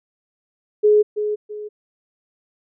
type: tone with echo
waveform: sine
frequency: 420.9 Hz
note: G#4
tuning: 23 cents sharp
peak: -10 dBFS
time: 0.83-1.03 s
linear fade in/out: 20 ms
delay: 330 ms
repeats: 2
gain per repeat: -9 dB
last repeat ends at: 1.69 s
effects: none